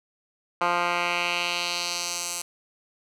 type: tone with band-pass filter sweep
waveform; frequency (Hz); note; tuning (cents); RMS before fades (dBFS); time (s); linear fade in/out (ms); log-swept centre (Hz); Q
10% pulse; 174.61; F3; 0; -27; 0.61-2.42; 5; 1300 to 8200; 1.6
effects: none